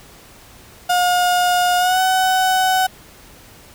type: tone with pitch glide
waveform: 35% pulse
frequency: 716 to 749.9 Hz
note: F5 to F#5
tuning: +43 to +23 cents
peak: -12 dBFS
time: 0.89-2.87 s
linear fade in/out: 10 ms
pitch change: +80 cents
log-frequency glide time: 1.78-2 s
effects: pink hiss -44 dBFS RMS until 3.74 s